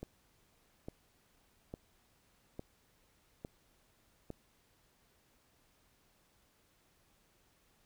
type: click train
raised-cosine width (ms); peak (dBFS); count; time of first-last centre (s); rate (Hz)
2; -29; 6; 0.03-4.304; 1.17
effects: pink hiss -71 dBFS RMS until 7.85 s